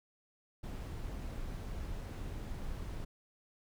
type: noise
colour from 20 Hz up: brown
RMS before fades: -41 dBFS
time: 0.63-3.05 s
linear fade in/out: 10 ms
effects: none